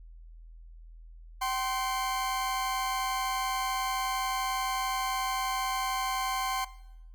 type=tone pair together; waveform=40% pulse; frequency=768 / 1047.8 Hz; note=G5 / C6; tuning=-36 / +2 cents; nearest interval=perfect fourth; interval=538 cents; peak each=-31 / -30 dBFS; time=1.41-6.65 s; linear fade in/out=10 ms; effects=noise-tail reverb RT60 0.8 s tail -17 dB re dry + added 41 Hz sine -46 dBFS peak until 7.14 s